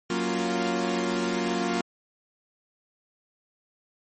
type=chord; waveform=sawtooth; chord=Gb major seventh; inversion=none; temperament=equal; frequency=185 / 233.1 / 277.2 / 349.2 Hz; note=Gb3 / Bb3 / Db4 / F4; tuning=0 / 0 / 0 / 0 cents; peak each=-27 / -26 / -30 / -25 dBFS; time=0.1-1.81 s; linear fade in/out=2 ms; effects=MP3 32 kbps